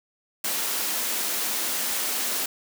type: high-pass noise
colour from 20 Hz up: white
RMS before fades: -27 dBFS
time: 0.44-2.46 s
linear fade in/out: 5 ms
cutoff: 190 Hz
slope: 96 dB/octave
effects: none